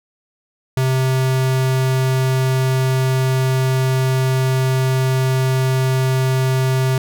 square tone, 130.81 Hz, C3, in tune, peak -15 dBFS, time 0.77-6.98 s, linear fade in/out 2 ms, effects none

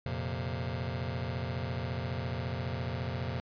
sawtooth chord, F suspended fourth, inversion none, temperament just, 87.31 / 116.41 / 130.96 Hz, F2 / Bb2 / C3, 0 / -2 / +2 cents, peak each -33 dBFS, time 0.06-3.4 s, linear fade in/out 0 ms, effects resampled to 11025 Hz

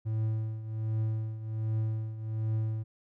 triangle tone with tremolo, 110 Hz, A2, in tune, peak -24 dBFS, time 0.05-2.84 s, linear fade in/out 20 ms, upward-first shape triangle, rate 1.3 Hz, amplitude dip 75%, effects none

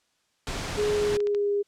pink noise, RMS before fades -32 dBFS, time 0.47-1.17 s, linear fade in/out 0 ms
sine tone with pitch glide, 418.2 to 406.5 Hz, G#4 to G#4, +12 to -37 cents, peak -22 dBFS, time 0.77-1.63 s, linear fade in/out 20 ms, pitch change -49 cents, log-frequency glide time 0.91-1.51 s
clicks, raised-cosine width 0.2 ms, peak -23 dBFS, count 4, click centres 0.949 / 1.204 / 1.271 / 1.348 s
effects white hiss -70 dBFS RMS until 1.67 s + low-pass 7000 Hz 12 dB/octave

